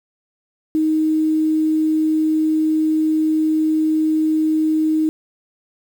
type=tone with quantisation; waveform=sine; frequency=312.8 Hz; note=D#4; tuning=9 cents sharp; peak=-14 dBFS; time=0.75-5.09 s; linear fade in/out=0 ms; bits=7; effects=none